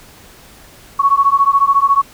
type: beating tone pair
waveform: sine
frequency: 1106 / 1120 Hz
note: C#6 / C#6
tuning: -4 / +18 cents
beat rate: 14 Hz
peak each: -12 dBFS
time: 0.99-2.02 s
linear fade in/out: 10 ms
effects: pink hiss -42 dBFS RMS until 2.13 s